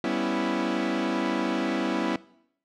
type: chord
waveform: sawtooth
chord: C# half-diminished seventh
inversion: second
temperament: equal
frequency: 196 / 246.9 / 277.2 / 329.6 Hz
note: G3 / B3 / C#4 / E4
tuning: 0 / 0 / 0 / 0 cents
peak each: -29 / -26 / -27 / -25 dBFS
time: 0.04-2.16 s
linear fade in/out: 2 ms
effects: noise-tail reverb RT60 0.7 s tail -20 dB re dry + low-pass 4000 Hz 12 dB/octave